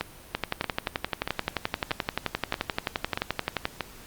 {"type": "two click trains", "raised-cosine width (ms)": 0.3, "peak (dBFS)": [-11, -9], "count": [7, 39], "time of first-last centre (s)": [[0.01, 3.807], [0.35, 3.654]], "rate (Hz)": [1.58, 11.5], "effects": ["pink hiss -48 dBFS RMS until 4.06 s", "Opus 48 kbps"]}